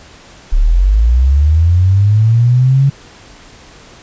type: linear sweep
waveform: sine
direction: up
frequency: 32.7 to 140 Hz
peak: -6 dBFS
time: 0.52-2.9 s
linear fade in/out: 10 ms
effects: pink hiss -39 dBFS RMS until 4.02 s + resampled to 16000 Hz